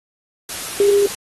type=tone in noise; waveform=sine; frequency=403.6 Hz; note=G#4; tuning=49 cents flat; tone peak=-11 dBFS; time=0.8-1.06 s; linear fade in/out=2 ms; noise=white; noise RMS=-28 dBFS; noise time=0.49-1.15 s; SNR=+14 dB; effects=AAC 32 kbps